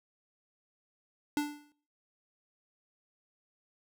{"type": "tone with exponential decay", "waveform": "square", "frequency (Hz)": 293.7, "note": "D4", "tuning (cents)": 0, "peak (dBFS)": -26, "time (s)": [1.37, 1.72], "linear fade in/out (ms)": 1, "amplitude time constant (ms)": 75, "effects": ["noise-tail reverb RT60 0.5 s tail -20 dB re dry"]}